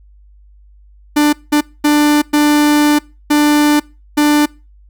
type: tone bursts at uneven times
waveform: 45% pulse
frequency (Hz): 296.2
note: D4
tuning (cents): +15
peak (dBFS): -8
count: 6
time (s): 1.16-1.33 / 1.52-1.61 / 1.84-2.22 / 2.33-2.99 / 3.3-3.8 / 4.17-4.46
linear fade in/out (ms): 10
effects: noise-tail reverb RT60 0.3 s tail -24 dB re dry + added 50 Hz sine -41 dBFS peak until 4.89 s